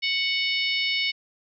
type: harmonic tone with a mistuned harmonic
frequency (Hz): 740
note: F#5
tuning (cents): 0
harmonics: 3 / 4 / 5 / 6 / 7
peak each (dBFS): -26 / -28 / -30 / -32 / -33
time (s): 0.02-1.12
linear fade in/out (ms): 20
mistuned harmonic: 7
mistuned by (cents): +36
effects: none